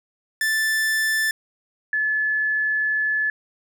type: tone pair in turn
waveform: 45% pulse / sine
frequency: 1760 / 1723.8 Hz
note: A6 / A6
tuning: 0 / -36 cents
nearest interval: unison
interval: 36 cents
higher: first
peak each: -19 dBFS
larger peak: neither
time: 0.41-1.31 / 1.93-3.3 s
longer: second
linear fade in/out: 2 ms
effects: none